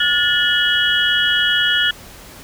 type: tone cluster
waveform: sine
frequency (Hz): 1439 / 1746 / 2936 / 3306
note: F#6 / A6 / F#7 / G#7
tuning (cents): -49 / -14 / -14 / -9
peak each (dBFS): -19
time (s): 0-1.91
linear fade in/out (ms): 5
effects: pink hiss -39 dBFS RMS until 2.43 s